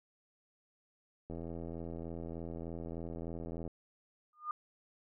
click train, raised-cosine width 2 ms, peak -30 dBFS, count 199, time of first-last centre 1.3-3.677 s, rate 83.3 Hz
sine tone with exponential growth, 1216 Hz, D#6, 40 cents flat, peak -31 dBFS, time 4.33-4.51 s, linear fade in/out 2 ms, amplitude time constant 37 ms
effects none

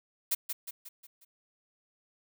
blue noise with echo, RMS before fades -28 dBFS, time 0.31-0.35 s, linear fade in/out 10 ms, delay 180 ms, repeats 5, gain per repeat -6 dB, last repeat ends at 1.25 s, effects none

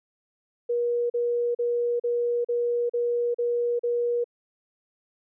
sine tone bursts, 478.4 Hz, A#4, 45 cents sharp, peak -22 dBFS, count 8, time 0.69-4.243 s, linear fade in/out 10 ms, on 410 ms, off 39 ms, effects none

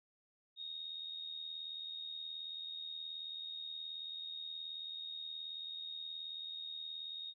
sine tone with amplitude modulation, 3729 Hz, A#7, in tune, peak -40 dBFS, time 0.56-7.34 s, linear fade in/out 50 ms, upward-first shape sine, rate 78.7 Hz, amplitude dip 55%, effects none

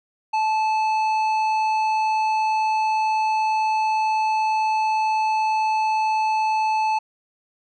sine tone with tanh clipping, 871 Hz, A5, 18 cents flat, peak -20 dBFS, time 0.33-6.99 s, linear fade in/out 10 ms, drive 10 dB, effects none

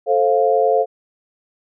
sine chord, F major, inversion first, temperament equal with one note detuned, 440 / 530.6 / 698.5 Hz, A4 / C5 / F5, 0 / +24 / 0 cents, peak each -17 dBFS, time 0.06-0.86 s, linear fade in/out 50 ms, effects none

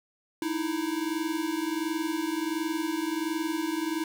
square tone pair together, 308.2 / 329.6 Hz, D#4 / E4, -16 / 0 cents, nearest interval minor second, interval 116 cents, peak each -32 / -31 dBFS, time 0.42-4.04 s, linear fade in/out 2 ms, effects 11-bit

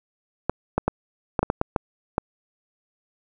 clicks, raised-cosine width 1 ms, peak -6 dBFS, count 9, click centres 0.496 / 0.78 / 0.88 / 1.392 / 1.43 / 1.501 / 1.614 / 1.762 / 2.181 s, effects none

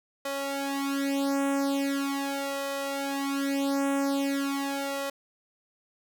sawtooth tone with flanger, 277.2 Hz, C#4, in tune, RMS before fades -29 dBFS, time 0.25-5.1 s, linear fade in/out 5 ms, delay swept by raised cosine 2 to 3.5 ms, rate 0.41 Hz, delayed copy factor +1, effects none

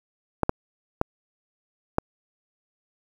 clicks, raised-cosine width 1 ms, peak -6 dBFS, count 4, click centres 0.433 / 0.494 / 1.014 / 1.984 s, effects 7-bit

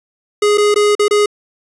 square tone with dropouts, 415.3 Hz, G#4, in tune, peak -10 dBFS, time 0.42-1.26 s, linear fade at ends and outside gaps 5 ms, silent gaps 0.575-0.58 / 0.743-0.759 / 0.952-0.994 / 1.082-1.109 s, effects resampled to 24000 Hz + 8-bit

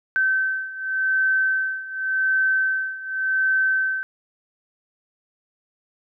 sine beating tone pair, 1540 / 1540.88 Hz, G6 / G6, -31 / -30 cents, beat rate 0.88 Hz, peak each -24 / -21 dBFS, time 0.16-4.03 s, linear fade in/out 0 ms, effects none

